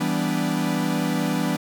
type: chord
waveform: 45% pulse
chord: E minor seventh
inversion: none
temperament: equal with one note detuned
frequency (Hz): 164.81 / 196 / 246.9 / 292.1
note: E3 / G3 / B3 / D4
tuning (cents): 0 / 0 / 0 / -9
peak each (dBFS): -27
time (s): 0-1.57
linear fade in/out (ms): 10
effects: none